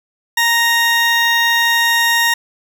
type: tone pair together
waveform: 20% pulse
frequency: 932.4 / 1864.7 Hz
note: A#5 / A#6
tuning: 0 / 0 cents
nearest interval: octave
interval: 1200 cents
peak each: -11 dBFS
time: 0.37-2.34 s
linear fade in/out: 5 ms
effects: none